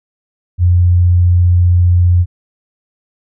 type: tone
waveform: sine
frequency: 88.5 Hz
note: F2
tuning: 23 cents sharp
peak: -6 dBFS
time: 0.58-2.26 s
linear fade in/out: 50 ms
effects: none